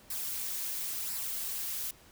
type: noise with flanger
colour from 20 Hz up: blue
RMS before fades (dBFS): -36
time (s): 0.1-1.91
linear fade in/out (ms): 5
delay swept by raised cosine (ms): 0.3 to 4.7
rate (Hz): 0.97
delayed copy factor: -0.5
effects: pink hiss -58 dBFS RMS until 2.11 s